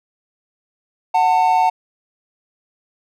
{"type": "tone pair together", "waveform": "triangle", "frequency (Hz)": [740, 896.2], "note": ["F#5", "A5"], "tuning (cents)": [0, 32], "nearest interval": "minor third", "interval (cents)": 332, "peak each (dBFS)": -13, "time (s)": [1.14, 1.7], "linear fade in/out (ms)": 10, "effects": []}